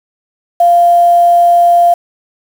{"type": "tone with quantisation", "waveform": "sine", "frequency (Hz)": 694, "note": "F5", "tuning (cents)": -11, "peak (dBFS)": -4, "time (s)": [0.6, 1.94], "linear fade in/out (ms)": 5, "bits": 5, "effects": []}